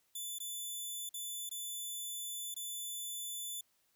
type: tone with dropouts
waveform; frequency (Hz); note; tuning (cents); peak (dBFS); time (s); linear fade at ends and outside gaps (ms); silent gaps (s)
10% pulse; 3500; A7; -10; -32; 0.15-3.61; 5; 0.386-0.401 / 1.092-1.14 / 1.493-1.512 / 2.543-2.563
effects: white hiss -75 dBFS RMS until 3.95 s